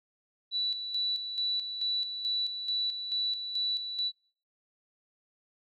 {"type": "tone with tremolo", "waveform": "sine", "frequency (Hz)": 3951, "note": "B7", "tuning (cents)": 0, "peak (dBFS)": -27, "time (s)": [0.51, 4.12], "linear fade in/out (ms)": 50, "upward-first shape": "square", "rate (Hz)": 2.3, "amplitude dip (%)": 55, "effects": ["noise-tail reverb RT60 0.4 s tail -22 dB re dry"]}